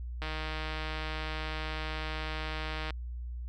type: click train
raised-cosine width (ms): 0.3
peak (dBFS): -21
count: 420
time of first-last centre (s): 0.22-2.906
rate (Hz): 156
effects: added 60 Hz sine -36 dBFS peak until 3.48 s